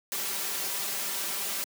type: noise with comb filter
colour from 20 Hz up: white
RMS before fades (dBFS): -32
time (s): 0.12-1.64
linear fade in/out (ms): 0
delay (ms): 5.1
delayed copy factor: +0.65
effects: high-pass 200 Hz 12 dB/octave